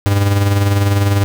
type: tone with tremolo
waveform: 45% pulse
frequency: 100 Hz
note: G2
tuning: 35 cents sharp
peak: -9 dBFS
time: 0.06-1.24 s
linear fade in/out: 0 ms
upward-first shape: sine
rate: 20 Hz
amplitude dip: 45%
effects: none